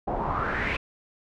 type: noise with low-pass filter sweep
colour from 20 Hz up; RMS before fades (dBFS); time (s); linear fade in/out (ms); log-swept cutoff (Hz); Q
pink; -28; 0.07-0.77; 10; 690 to 2500; 4.4
effects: none